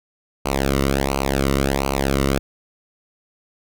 sawtooth tone with flanger, 68.3 Hz, C#2, 25 cents flat, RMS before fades -20 dBFS, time 0.45-2.39 s, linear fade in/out 10 ms, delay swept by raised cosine 0.56 to 1.22 ms, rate 1.4 Hz, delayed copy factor -0.85, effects none

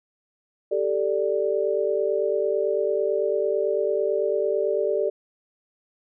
sine chord, G suspended second, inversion none, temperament just, 392 / 441 / 588 Hz, G4 / A4 / D5, 0 / +4 / +2 cents, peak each -25 dBFS, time 0.71-5.1 s, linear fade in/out 10 ms, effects none

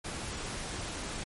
pink noise, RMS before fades -38 dBFS, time 0.04-1.24 s, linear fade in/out 10 ms, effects MP3 48 kbps

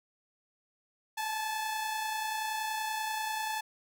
sawtooth tone pair together, 842 / 872.4 Hz, G#5 / A5, +24 / -15 cents, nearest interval minor second, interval 61 cents, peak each -37 / -29 dBFS, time 1.17-3.61 s, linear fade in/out 10 ms, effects none

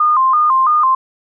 sine tone with vibrato, 1132 Hz, C#6, 36 cents sharp, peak -9 dBFS, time 0-0.95 s, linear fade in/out 5 ms, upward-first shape square, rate 3 Hz, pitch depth 130 cents each way, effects none

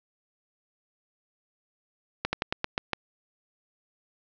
slowing click train, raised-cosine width 0.3 ms, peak -10 dBFS, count 7, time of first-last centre 2.25-2.933 s, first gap 80 ms, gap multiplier 1.14, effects resampled to 16000 Hz + 8-bit

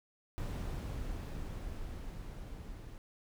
brown noise with level ramp, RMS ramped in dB -37 to -47 dBFS, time 0.38-2.98 s, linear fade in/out 0 ms, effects none

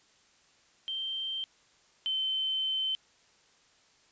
sine tone pair in turn, 3136 / 3079 Hz, G7 / G7, 0 / -32 cents, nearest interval unison, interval 32 cents, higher first, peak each -32 / -28 dBFS, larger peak second, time 0.88-1.44 / 2.06-2.95 s, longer second, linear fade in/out 0 ms, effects white hiss -64 dBFS RMS until 4.11 s + resampled to 16000 Hz

